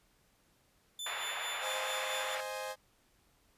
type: tone with tremolo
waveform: sawtooth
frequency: 3520 Hz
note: A7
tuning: in tune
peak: -35 dBFS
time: 0.99-2.35 s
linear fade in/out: 2 ms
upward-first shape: sine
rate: 4.5 Hz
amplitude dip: 55%
type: band-pass noise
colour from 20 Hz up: white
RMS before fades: -40 dBFS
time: 1.06-2.41 s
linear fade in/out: 5 ms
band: 590 to 2700 Hz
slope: 24 dB/octave
type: chord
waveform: sawtooth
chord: Ab major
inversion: first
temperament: equal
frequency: 523.3 / 622.3 / 830.6 Hz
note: C5 / Eb5 / Ab5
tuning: 0 / 0 / 0 cents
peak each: -37 / -40 / -39 dBFS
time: 1.6-2.76 s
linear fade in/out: 50 ms
effects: pink hiss -70 dBFS RMS until 3.57 s + resampled to 32000 Hz